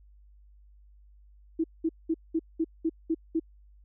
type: tone bursts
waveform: sine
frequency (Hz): 324.9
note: E4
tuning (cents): -25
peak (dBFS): -23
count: 8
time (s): 1.59-3.398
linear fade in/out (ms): 10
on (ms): 51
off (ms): 200
effects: added 50 Hz sine -53 dBFS peak until 3.84 s